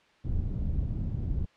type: low-pass noise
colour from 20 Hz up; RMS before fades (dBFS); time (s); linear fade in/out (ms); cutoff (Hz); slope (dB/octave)
pink; -30; 0.24-1.46; 10; 150; 12
effects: white hiss -62 dBFS RMS until 1.56 s + low-pass 3000 Hz 12 dB/octave